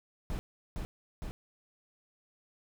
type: noise with echo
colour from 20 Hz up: brown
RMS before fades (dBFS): -35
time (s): 0.3-0.39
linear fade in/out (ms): 0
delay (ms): 460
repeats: 2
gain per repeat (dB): -2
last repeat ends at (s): 1.31
effects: none